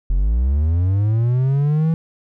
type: linear sweep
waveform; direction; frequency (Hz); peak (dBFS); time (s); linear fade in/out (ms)
triangle; up; 41.19 to 164.8; -12; 0.1-1.94; 0
effects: none